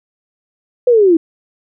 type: linear sweep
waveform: sine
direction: down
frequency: 507 to 314 Hz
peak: -6 dBFS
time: 0.87-1.17 s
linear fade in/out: 5 ms
effects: none